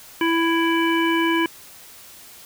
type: harmonic tone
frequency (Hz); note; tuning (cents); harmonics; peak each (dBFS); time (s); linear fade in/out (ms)
331.2; E4; +8; 1 / 3 / 5 / 7 / 9; -19 / -24 / -26 / -27 / -29; 0.21-1.46; 2
effects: white hiss -44 dBFS RMS until 2.45 s